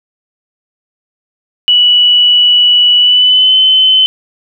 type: tone with pitch glide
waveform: sine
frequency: 2947 to 3051 Hz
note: F#7 to G7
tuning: -8 to -48 cents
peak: -4 dBFS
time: 1.68-4.06 s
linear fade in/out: 0 ms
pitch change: +60 cents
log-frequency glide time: 2.98-3.56 s
effects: none